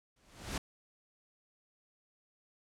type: noise with exponential growth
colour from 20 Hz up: pink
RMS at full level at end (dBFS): -34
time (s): 0.16-0.58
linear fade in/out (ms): 5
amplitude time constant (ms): 91
effects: low-pass 9000 Hz 12 dB/octave